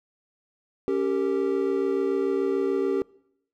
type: chord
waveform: triangle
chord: G diminished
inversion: second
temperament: equal with one note detuned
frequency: 277.2 / 392 / 458.9 Hz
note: Db4 / G4 / Bb4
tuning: 0 / 0 / -27 cents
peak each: -27 / -22 / -27 dBFS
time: 0.88-3.02 s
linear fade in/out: 0 ms
effects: noise-tail reverb RT60 0.8 s tail -24 dB re dry